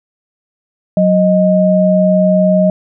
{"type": "tone pair together", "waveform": "sine", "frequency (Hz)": [184.9, 622.4], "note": ["F#3", "D#5"], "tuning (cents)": [-1, 0], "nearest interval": "octave + major sixth", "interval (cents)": 2101, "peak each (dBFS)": -10, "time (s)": [0.97, 2.7], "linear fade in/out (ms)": 2, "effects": []}